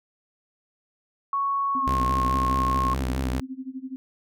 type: tone with pitch glide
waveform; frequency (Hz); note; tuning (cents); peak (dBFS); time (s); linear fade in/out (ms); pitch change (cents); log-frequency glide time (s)
sine; 1109 to 1080.5; C#6 to C#6; 0 to -45; -22; 1.33-2.94; 2; -45; 1.77-1.86
type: tone with tremolo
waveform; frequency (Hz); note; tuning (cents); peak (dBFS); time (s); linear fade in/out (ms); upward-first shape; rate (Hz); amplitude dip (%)
sine; 261.6; C4; 0; -29; 1.75-3.96; 0; sine; 12; 90
type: tone with vibrato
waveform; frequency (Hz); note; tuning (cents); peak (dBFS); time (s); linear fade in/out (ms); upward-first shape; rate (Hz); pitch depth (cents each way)
sawtooth; 64.5; C2; -24; -21; 1.87-3.4; 0; sine; 4.7; 71
effects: none